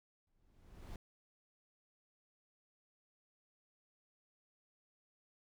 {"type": "noise with exponential growth", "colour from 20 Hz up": "brown", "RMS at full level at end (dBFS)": -43, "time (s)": [0.27, 0.96], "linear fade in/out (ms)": 2, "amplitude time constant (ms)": 150, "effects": []}